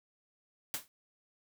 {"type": "noise with exponential decay", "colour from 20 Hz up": "white", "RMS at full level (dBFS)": -32, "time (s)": [0.74, 0.88], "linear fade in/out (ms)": 0, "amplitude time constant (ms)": 29, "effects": []}